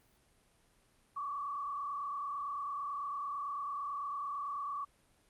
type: tone with frequency modulation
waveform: sine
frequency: 1141 Hz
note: C#6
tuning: 50 cents sharp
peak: -36 dBFS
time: 1.16-4.85 s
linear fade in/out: 10 ms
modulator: 29 Hz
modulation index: 1.4
effects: pink hiss -69 dBFS RMS until 5.29 s + Opus 32 kbps